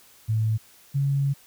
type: tone pair in turn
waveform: sine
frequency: 110 / 139.31 Hz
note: A2 / C#3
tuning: 0 / +9 cents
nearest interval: major third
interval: 409 cents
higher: second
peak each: -20 dBFS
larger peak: neither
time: 0.28-0.58 / 0.94-1.34 s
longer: second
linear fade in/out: 20 ms
effects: white hiss -54 dBFS RMS until 1.46 s